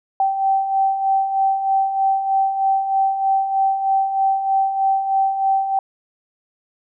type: beating tone pair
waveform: sine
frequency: 774 / 777.2 Hz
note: G5 / G5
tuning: -22 / -15 cents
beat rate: 3.2 Hz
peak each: -24 / -16 dBFS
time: 0.2-5.79 s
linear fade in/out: 2 ms
effects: none